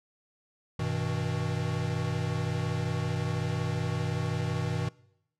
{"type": "chord", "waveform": "square", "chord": "G augmented", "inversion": "none", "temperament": "equal with one note detuned", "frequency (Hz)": [98, 123.47, 159.2], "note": ["G2", "B2", "D#3"], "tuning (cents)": [0, 0, 40], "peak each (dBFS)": [-35, -33, -33], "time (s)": [0.79, 4.89], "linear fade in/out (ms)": 5, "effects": ["noise-tail reverb RT60 0.8 s tail -23 dB re dry", "low-pass 7000 Hz 12 dB/octave"]}